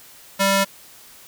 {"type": "tone with high-pass filter", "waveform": "square", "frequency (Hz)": 196, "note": "G3", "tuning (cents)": 0, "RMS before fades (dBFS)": -18, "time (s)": [0.39, 0.65], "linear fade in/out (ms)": 20, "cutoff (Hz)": 450, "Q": 0.53, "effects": ["white hiss -46 dBFS RMS until 1.27 s"]}